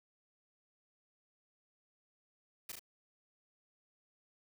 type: noise with echo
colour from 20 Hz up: white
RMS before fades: -43 dBFS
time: 2.69-2.72 s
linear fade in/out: 5 ms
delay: 37 ms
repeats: 2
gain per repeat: -3 dB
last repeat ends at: 2.794 s
effects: none